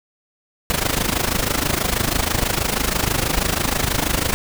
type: noise with amplitude modulation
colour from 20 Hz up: pink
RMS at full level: -17 dBFS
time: 0.7-4.34 s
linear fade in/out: 0 ms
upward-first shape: sine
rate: 26.2 Hz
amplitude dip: 80%
effects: none